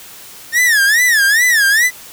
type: tone with vibrato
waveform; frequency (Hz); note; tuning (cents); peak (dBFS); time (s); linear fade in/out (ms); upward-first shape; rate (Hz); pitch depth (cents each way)
45% pulse; 1785; A6; +24; -9; 0.52-1.91; 50; sine; 2.4; 200
effects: white hiss -36 dBFS RMS until 2.12 s